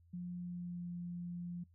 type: tone with pitch glide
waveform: sine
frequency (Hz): 177 to 174.56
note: F3 to F3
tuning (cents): +23 to -1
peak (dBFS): -40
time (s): 0.13-1.64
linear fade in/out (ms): 10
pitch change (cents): -24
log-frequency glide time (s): 0.34-0.9
effects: noise-tail reverb RT60 0.1 s tail -21 dB re dry + added 85 Hz sine -63 dBFS peak until 1.74 s